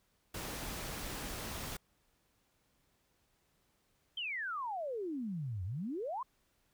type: noise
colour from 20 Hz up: pink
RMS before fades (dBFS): -42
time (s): 0.34-1.77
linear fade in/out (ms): 5
type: exponential two-way sweep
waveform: sine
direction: down then up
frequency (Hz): 3200 to 86 to 1104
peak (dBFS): -36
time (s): 4.17-6.23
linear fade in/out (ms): 5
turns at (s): 5.64
effects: pink hiss -75 dBFS RMS until 6.73 s